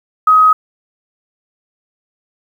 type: tone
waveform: sine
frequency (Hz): 1263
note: D#6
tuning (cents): +26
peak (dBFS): -5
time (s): 0.27-0.53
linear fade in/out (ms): 5
effects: 7-bit